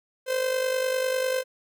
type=tone with amplitude modulation; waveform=45% pulse; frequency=517 Hz; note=C5; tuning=21 cents flat; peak=-21 dBFS; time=0.26-1.44 s; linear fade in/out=50 ms; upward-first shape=sine; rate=50 Hz; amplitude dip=60%; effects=none